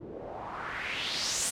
white noise with low-pass filter sweep, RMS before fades -35 dBFS, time 0-1.51 s, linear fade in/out 20 ms, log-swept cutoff 340 to 9100 Hz, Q 3, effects none

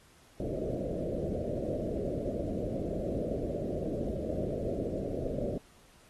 white low-pass noise, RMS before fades -34 dBFS, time 0.4-5.58 s, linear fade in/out 2 ms, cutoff 640 Hz, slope 96 dB/octave, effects pink hiss -61 dBFS RMS until 6.09 s + AAC 32 kbps

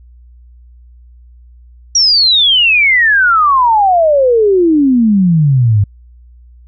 sine exponential sweep, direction down, 5750 to 98 Hz, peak -6 dBFS, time 1.95-5.84 s, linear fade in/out 5 ms, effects added 60 Hz sine -37 dBFS peak until 6.67 s

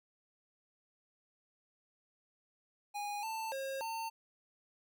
square tone with pitch steps, 822 / 889 / 539 / 900 Hz, G#5 / A5 / C#5 / A5, -18 / +18 / -49 / +39 cents, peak -38 dBFS, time 2.94-4.1 s, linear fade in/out 20 ms, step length 290 ms, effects none

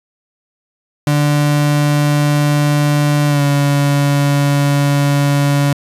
35% pulse tone with pitch glide, 146.83 to 142.49 Hz, D3 to C#3, 0 to +48 cents, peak -9 dBFS, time 1.07-5.73 s, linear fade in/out 2 ms, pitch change -52 cents, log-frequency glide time 3.28-3.42 s, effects resampled to 32000 Hz

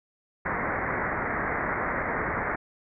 white low-pass noise, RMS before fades -29 dBFS, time 0.45-2.56 s, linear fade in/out 10 ms, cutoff 2100 Hz, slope 96 dB/octave, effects none

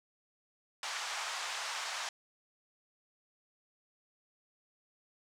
pink band-pass noise, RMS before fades -39 dBFS, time 0.83-2.09 s, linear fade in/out 2 ms, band 800 to 7400 Hz, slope 24 dB/octave, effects none

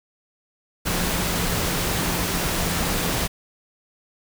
sine tone in noise, 174.5 Hz, F3, 1 cent flat, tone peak -31 dBFS, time 0.85-3.28 s, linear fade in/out 20 ms, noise pink, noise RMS -24 dBFS, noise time 0.85-3.28 s, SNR -10 dB, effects none

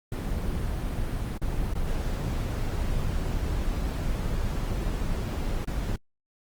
brown noise with dropouts, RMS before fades -28 dBFS, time 0.12-5.96 s, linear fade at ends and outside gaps 2 ms, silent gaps 1.378-1.417 / 1.737-1.752 / 5.647-5.674 s, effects Opus 24 kbps

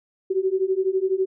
sine beating tone pair, 372.8 / 384.8 Hz, F#4 / G4, +13 / -32 cents, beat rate 12 Hz, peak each -23 / -22 dBFS, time 0.3-1.26 s, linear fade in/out 10 ms, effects none

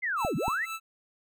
sine linear two-way sweep, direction down then up, 2136 to 123.47 to 2136 Hz, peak -27 dBFS, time 0.02-0.66 s, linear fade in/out 20 ms, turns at 0.36 s
25% pulse tone with tremolo, 1318.5 Hz, E6, in tune, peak -29 dBFS, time 0.16-0.8 s, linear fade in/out 50 ms, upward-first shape sine, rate 3.9 Hz, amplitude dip 85%
clicks, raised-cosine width 3 ms, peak -20 dBFS, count 2, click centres 0.249 / 0.481 s
effects none

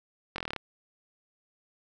slowing click train, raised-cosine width 0.3 ms, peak -17 dBFS, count 9, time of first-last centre 0.36-0.563 s, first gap 22 ms, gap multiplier 1.04, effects none

